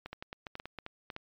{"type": "clicks", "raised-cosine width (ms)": 0.3, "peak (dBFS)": -24, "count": 12, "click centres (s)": [0.06, 0.13, 0.225, 0.329, 0.468, 0.554, 0.599, 0.656, 0.787, 0.864, 1.102, 1.164], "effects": ["low-pass 5000 Hz 12 dB/octave", "MP3 96 kbps"]}